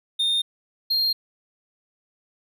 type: tone pair in turn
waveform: triangle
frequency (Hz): 3652 / 4213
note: A#7 / C8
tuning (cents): -36 / +11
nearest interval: major second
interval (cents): 247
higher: second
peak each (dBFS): -18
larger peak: neither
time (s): 0.19-0.42 / 0.9-1.13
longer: neither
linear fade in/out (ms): 10
effects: none